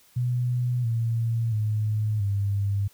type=tone with pitch steps; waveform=sine; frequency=123.2 / 114.95 / 107.25 / 100.07 Hz; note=B2 / A#2 / A2 / G2; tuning=-4 / -24 / -44 / +36 cents; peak=-22 dBFS; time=0.16-2.88 s; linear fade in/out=10 ms; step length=680 ms; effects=white hiss -58 dBFS RMS until 2.93 s